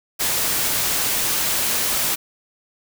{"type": "noise", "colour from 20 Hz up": "white", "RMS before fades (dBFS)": -21, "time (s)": [0.19, 2.16], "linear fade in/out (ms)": 20, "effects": []}